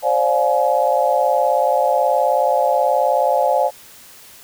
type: chord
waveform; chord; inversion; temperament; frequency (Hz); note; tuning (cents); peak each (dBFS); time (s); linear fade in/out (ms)
sine; D half-diminished seventh; third; just; 528.6 / 587.3 / 704.8 / 845.8; C5 / D5 / F5 / Ab5; +18 / 0 / +16 / +31; -19; 0.02-3.71; 50
effects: white hiss -43 dBFS RMS until 4.43 s